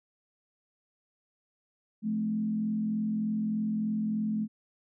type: tone with frequency modulation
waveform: sine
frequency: 215.2 Hz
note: A3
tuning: 38 cents flat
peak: -27 dBFS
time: 2.02-4.48 s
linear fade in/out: 50 ms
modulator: 43.3 Hz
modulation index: 0.49
effects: none